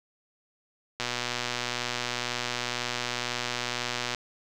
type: click train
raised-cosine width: 0.2 ms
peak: -12 dBFS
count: 385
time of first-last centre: 1-4.148 s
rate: 122 Hz
effects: none